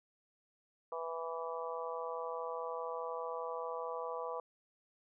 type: harmonic tone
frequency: 164.81 Hz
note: E3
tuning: in tune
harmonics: 3 / 4 / 5 / 6 / 7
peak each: -41 / -45 / -48 / -44 / -45 dBFS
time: 0.92-4.4 s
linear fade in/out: 2 ms
effects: none